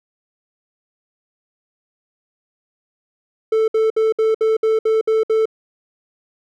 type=tone bursts; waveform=triangle; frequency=441.2 Hz; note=A4; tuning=5 cents sharp; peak=-11 dBFS; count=9; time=3.52-5.456 s; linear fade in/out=5 ms; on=160 ms; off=62 ms; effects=none